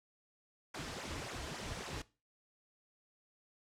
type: noise with flanger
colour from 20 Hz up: pink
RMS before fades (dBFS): -43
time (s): 0.74-2.02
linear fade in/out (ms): 5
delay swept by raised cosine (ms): 0.22 to 5.52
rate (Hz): 3.6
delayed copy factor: -0.9
effects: noise-tail reverb RT60 0.3 s tail -19 dB re dry + low-pass 7000 Hz 12 dB/octave